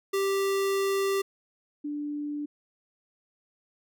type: tone pair in turn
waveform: square / sine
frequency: 392 / 293.7 Hz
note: G4 / D4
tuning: 0 / 0 cents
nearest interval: perfect fourth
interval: 500 cents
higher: first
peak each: -25 / -30 dBFS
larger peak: first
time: 0.13-1.22 / 1.84-2.46 s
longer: first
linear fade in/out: 10 ms
effects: none